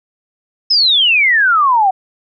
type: exponential sweep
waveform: sine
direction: down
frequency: 5274 to 738 Hz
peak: -8 dBFS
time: 0.7-1.91 s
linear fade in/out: 10 ms
effects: none